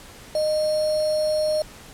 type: tone with sample-and-hold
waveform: sine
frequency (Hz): 615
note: D#5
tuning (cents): -20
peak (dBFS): -19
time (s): 0.35-1.62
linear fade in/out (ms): 2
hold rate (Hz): 4900
effects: pink hiss -44 dBFS RMS until 1.93 s + low-pass 12000 Hz 12 dB/octave